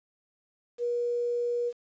sine tone with quantisation, 480 Hz, B4, 49 cents flat, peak -26 dBFS, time 0.78-1.73 s, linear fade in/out 50 ms, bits 9, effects resampled to 16000 Hz

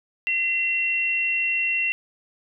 sine tone pair together, 2041 / 2726 Hz, C7 / F7, -44 / -43 cents, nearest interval perfect fourth, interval 501 cents, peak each -29 / -21 dBFS, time 0.27-1.92 s, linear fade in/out 0 ms, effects none

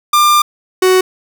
45% pulse tone pair in turn, 1195 / 371.8 Hz, D6 / F#4, +30 / +8 cents, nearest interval octave + minor sixth, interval 2022 cents, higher first, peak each -7 dBFS, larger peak neither, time 0.13-0.42 / 0.82-1.01 s, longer first, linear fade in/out 5 ms, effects none

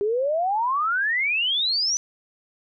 sine exponential sweep, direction up, 396.9 to 6060 Hz, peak -20 dBFS, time 0.01-1.97 s, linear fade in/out 0 ms, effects none

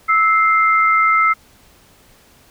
sine tone pair together, 1308.6 / 2093 Hz, E6 / C7, -13 / 0 cents, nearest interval minor sixth, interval 813 cents, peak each -12 / -16 dBFS, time 0.08-1.34 s, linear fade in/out 20 ms, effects pink hiss -50 dBFS RMS until 2.5 s

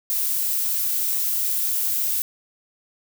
violet noise, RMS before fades -23 dBFS, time 0.1-2.22 s, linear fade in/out 0 ms, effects none

